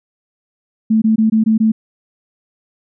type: tone bursts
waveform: sine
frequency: 220 Hz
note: A3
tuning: in tune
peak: -9 dBFS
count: 6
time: 0.9-1.72 s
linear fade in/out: 10 ms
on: 120 ms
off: 20 ms
effects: none